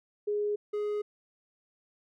sine / triangle tone pair in turn, 415.3 / 417.1 Hz, G#4 / G#4, 0 / +7 cents, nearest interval unison, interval 7 cents, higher second, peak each -27 dBFS, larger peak neither, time 0.27-0.56 / 0.73-1.02 s, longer neither, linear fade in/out 10 ms, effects none

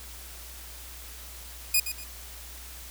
5% pulse tone with echo, 2477 Hz, D#7, 8 cents flat, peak -10 dBFS, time 1.74-1.8 s, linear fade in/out 5 ms, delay 120 ms, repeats 2, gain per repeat -10 dB, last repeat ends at 2.04 s, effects added 60 Hz sine -45 dBFS peak until 2.9 s + white hiss -45 dBFS RMS until 2.9 s

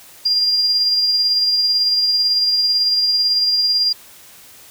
sine tone with tremolo, 4800 Hz, D8, 37 cents sharp, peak -12 dBFS, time 0.25-3.93 s, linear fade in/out 10 ms, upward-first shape sine, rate 18 Hz, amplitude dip 30%, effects white hiss -43 dBFS RMS until 4.7 s

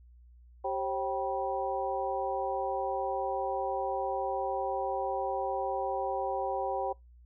harmonic tone with a mistuned harmonic, 194 Hz, G3, 18 cents flat, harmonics 2 / 3 / 4 / 5, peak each -37 / -34 / -33 / -38 dBFS, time 0.64-6.93 s, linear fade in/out 10 ms, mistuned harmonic 3, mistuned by -140 cents, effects noise-tail reverb RT60 0.2 s tail -25 dB re dry + added 60 Hz sine -53 dBFS peak until 7.25 s

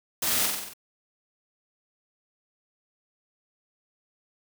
white noise with echo, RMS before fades -27 dBFS, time 0.22-0.46 s, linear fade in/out 5 ms, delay 46 ms, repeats 6, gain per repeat -3 dB, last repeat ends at 0.736 s, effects none

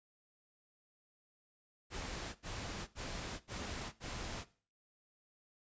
pink noise bursts, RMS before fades -43 dBFS, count 5, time 1.9-4.45 s, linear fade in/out 50 ms, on 450 ms, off 75 ms, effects noise-tail reverb RT60 0.4 s tail -17 dB re dry + resampled to 16000 Hz

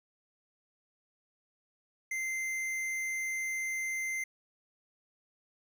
sine tone with tanh clipping, 2081 Hz, C7, 10 cents flat, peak -34 dBFS, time 2.11-4.24 s, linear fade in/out 5 ms, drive 14 dB, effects none

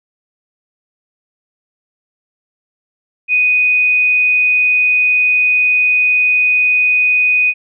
sine tone, 2489 Hz, D#7, in tune, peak -9 dBFS, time 3.28-7.54 s, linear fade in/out 50 ms, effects none

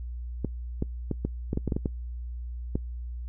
clicks, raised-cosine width 3 ms, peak -14 dBFS, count 11, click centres 0.447 / 0.824 / 1.113 / 1.25 / 1.531 / 1.574 / 1.677 / 1.722 / 1.765 / 1.858 / 2.755 s, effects noise-tail reverb RT60 0.1 s tail -23 dB re dry + added 60 Hz sine -33 dBFS peak until 3.28 s

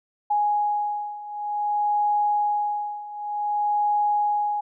sine beating tone pair, 830.6 / 831.14 Hz, G#5 / G#5, 0 / +1 cents, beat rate 0.54 Hz, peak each -26 / -23 dBFS, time 0.3-4.61 s, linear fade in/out 10 ms, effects none

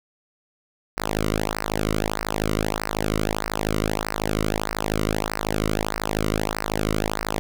sawtooth tone with flanger, 52.8 Hz, G#1, 29 cents sharp, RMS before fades -25 dBFS, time 0.97-7.39 s, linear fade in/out 0 ms, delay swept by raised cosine 0.29 to 1.2 ms, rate 1.6 Hz, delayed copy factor -0.95, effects none

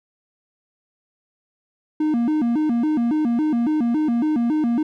triangle tone with vibrato, 269.1 Hz, C4, 49 cents sharp, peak -15 dBFS, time 2-4.83 s, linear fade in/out 5 ms, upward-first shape square, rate 3.6 Hz, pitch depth 230 cents each way, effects none

